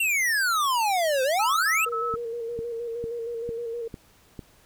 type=exponential two-way sweep; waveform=square; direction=down then up; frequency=2794 to 507 to 2794 Hz; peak=-22 dBFS; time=0-1.85 s; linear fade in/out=5 ms; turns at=1.23 s
type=tone bursts; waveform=sine; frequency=1300 Hz; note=E6; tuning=24 cents flat; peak=-26 dBFS; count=3; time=1.39-2.158 s; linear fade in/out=10 ms; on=240 ms; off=24 ms
type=tone with vibrato; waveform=sine; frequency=466.2 Hz; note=A#4; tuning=in tune; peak=-29 dBFS; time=1.86-3.88 s; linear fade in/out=5 ms; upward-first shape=square; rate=6.4 Hz; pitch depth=32 cents each way
type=click train; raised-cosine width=3 ms; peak=-23 dBFS; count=6; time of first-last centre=2.14-4.392 s; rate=2.22 Hz
effects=pink hiss -58 dBFS RMS until 4.65 s